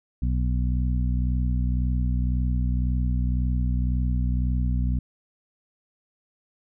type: harmonic tone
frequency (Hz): 61.9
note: B1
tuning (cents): +5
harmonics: 1 / 2 / 3 / 4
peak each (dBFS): -22 / -28 / -32 / -34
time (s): 0.22-4.99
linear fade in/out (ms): 5
effects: none